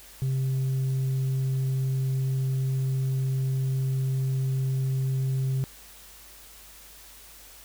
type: tone with tanh clipping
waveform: sine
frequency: 132.5 Hz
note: C3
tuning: 22 cents sharp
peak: -24 dBFS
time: 0.22-5.64 s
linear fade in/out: 0 ms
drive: 2 dB
effects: added 50 Hz sine -55 dBFS peak until 7.64 s + white hiss -49 dBFS RMS until 7.64 s